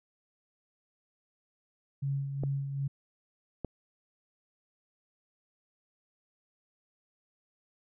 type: tone with tremolo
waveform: sine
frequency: 138.59 Hz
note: C#3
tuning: in tune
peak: -28 dBFS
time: 2.02-2.88 s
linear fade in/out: 10 ms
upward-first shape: sine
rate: 2.6 Hz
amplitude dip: 50%
type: clicks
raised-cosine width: 2 ms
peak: -21 dBFS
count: 2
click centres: 2.436 / 3.647 s
effects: none